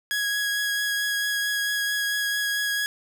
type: tone with vibrato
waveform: sawtooth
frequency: 1661.2 Hz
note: G#6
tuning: in tune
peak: -20 dBFS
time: 0.11-2.86 s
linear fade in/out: 0 ms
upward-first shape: triangle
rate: 4.5 Hz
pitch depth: 13 cents each way
effects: none